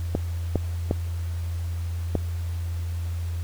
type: clicks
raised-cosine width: 2 ms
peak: -9 dBFS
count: 4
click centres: 0.151 / 0.557 / 0.911 / 2.153 s
effects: added 85 Hz sine -26 dBFS peak until 3.43 s + pink hiss -47 dBFS RMS until 3.43 s